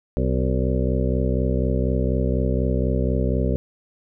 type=harmonic tone with a mistuned harmonic; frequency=64.1 Hz; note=C2; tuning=35 cents flat; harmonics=1 / 2 / 3 / 4 / 6 / 7 / 8 / 9; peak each=-22 / -25 / -27 / -28 / -30 / -30 / -31 / -32 dBFS; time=0.17-3.56 s; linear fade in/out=0 ms; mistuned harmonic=6; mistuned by=-66 cents; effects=none